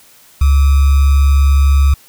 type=tone with sample-and-hold; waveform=sine; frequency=69.6 Hz; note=C#2; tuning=8 cents sharp; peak=-6 dBFS; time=0.41-1.94 s; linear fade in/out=5 ms; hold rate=1225 Hz; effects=white hiss -45 dBFS RMS until 2.08 s